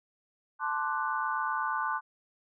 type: chord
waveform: sine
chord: D dominant seventh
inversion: second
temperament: equal with one note detuned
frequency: 880 / 1046.5 / 1174.7 / 1486.8 Hz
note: A5 / C6 / D6 / F#6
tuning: 0 / 0 / 0 / +8 cents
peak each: -34 dBFS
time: 0.59-2.01 s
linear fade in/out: 50 ms
effects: none